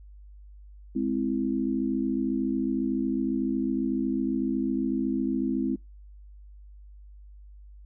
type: chord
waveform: sine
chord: Ab augmented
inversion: none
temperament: equal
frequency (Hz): 207.7 / 261.6 / 329.6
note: Ab3 / C4 / E4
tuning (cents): 0 / 0 / 0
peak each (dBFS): -30 / -27 / -30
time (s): 0.95-5.76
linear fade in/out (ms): 10
effects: noise-tail reverb RT60 0.2 s tail -26 dB re dry + added 50 Hz sine -45 dBFS peak until 7.85 s